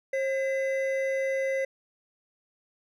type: tone pair together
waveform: triangle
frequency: 536.1 / 2024 Hz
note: C5 / B6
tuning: +42 / +42 cents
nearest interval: octave + major seventh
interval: 2300 cents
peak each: -24 / -32 dBFS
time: 0.13-1.65 s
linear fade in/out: 5 ms
effects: none